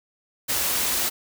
white band-stop noise, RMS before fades -24 dBFS, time 0.48-1.1 s, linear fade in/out 20 ms, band 120 to 170 Hz, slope 96 dB/octave, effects none

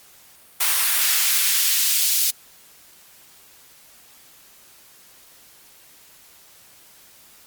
white noise with high-pass filter sweep, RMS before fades -19 dBFS, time 0.6-2.31 s, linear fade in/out 10 ms, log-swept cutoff 1000 to 3900 Hz, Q 0.85, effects white hiss -50 dBFS RMS until 7.46 s + Opus 48 kbps

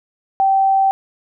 sine tone, 776 Hz, G5, 18 cents flat, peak -11 dBFS, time 0.4-0.91 s, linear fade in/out 0 ms, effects none

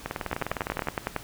two click trains, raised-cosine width 0.5 ms, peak -14 / -11 dBFS, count 17 / 10, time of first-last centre 0.06-0.872 / 0.33-1.163 s, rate 19.7 / 10.8 Hz, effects pink hiss -45 dBFS RMS until 1.23 s

